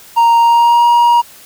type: tone with pitch glide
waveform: triangle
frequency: 931 to 950 Hz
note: A#5 to A#5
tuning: -2 to +33 cents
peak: -4 dBFS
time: 0.16-1.22 s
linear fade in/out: 20 ms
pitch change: +35 cents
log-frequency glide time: 0.39-0.86 s
effects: white hiss -39 dBFS RMS until 1.45 s